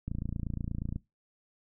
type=click train; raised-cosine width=5 ms; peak=-22 dBFS; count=26; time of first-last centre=0.08-0.96 s; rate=28.4 Hz; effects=noise-tail reverb RT60 0.2 s tail -20 dB re dry